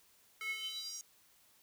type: tone with high-pass filter sweep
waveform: square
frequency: 435.9 Hz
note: A4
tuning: 16 cents flat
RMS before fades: -42 dBFS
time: 0.41-1.01 s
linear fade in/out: 0 ms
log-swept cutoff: 1800 to 6400 Hz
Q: 8.4
effects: white hiss -67 dBFS RMS until 1.62 s